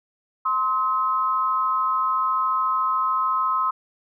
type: tone pair together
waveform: sine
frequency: 1046.5 / 1280.3 Hz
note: C6 / D#6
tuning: 0 / +49 cents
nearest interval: minor third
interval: 349 cents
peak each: -22 dBFS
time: 0.45-3.71 s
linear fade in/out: 10 ms
effects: none